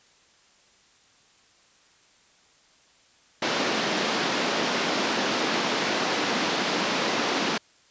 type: band-pass noise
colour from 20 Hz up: pink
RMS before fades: -26 dBFS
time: 3.42-7.58 s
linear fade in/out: 5 ms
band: 210 to 5500 Hz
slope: 24 dB/octave
effects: white hiss -59 dBFS RMS until 7.9 s + resampled to 16000 Hz